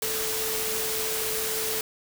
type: tone in noise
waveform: sine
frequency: 440 Hz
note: A4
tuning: in tune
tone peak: -33 dBFS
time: 0.02-1.81 s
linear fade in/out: 2 ms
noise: white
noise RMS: -29 dBFS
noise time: 0.02-1.81 s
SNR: -7 dB
effects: none